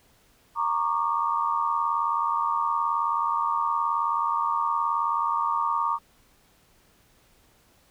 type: tone cluster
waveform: sine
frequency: 927 / 1119 / 1198 Hz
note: A#5 / C#6 / D6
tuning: -10 / +16 / +34 cents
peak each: -27 dBFS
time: 0.55-5.99 s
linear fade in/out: 50 ms
effects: pink hiss -61 dBFS RMS until 7.9 s